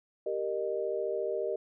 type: chord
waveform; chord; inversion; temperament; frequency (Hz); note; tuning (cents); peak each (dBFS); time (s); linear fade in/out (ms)
sine; Eb major; first; equal with one note detuned; 392 / 466.2 / 613.3; G4 / Bb4 / Eb5; 0 / 0 / -25; -34; 0.26-1.56; 5
effects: none